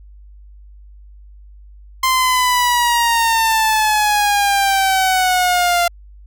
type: exponential sweep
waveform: sawtooth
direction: down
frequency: 1046.5 to 691 Hz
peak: -9 dBFS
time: 2.03-5.88 s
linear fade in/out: 5 ms
effects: added 50 Hz sine -38 dBFS peak until 6.26 s